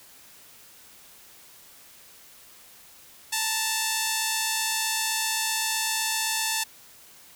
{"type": "tone pair together", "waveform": "5% pulse", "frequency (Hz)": [880, 927.8], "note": ["A5", "A#5"], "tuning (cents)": [0, -8], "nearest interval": "minor second", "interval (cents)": 92, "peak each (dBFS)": [-13, -21], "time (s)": [3.32, 6.64], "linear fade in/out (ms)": 10, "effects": ["white hiss -51 dBFS RMS until 7.35 s"]}